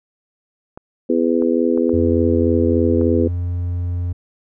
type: clicks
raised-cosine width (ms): 1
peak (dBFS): -20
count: 5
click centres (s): 0.775 / 1.422 / 1.776 / 1.894 / 3.013
type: harmonic tone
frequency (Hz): 83.4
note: E2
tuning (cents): +21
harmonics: 3 / 4 / 5 / 6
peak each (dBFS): -18 / -19 / -20 / -21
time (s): 1.09-3.28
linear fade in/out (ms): 10
type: tone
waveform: triangle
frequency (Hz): 88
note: F2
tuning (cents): +14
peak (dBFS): -17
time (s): 1.93-4.13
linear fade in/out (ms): 10
effects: none